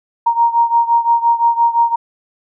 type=beating tone pair; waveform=sine; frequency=932.3 / 938.1 Hz; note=A#5 / A#5; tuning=0 / +11 cents; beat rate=5.8 Hz; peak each=-12 / -15 dBFS; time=0.26-1.96 s; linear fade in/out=10 ms; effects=none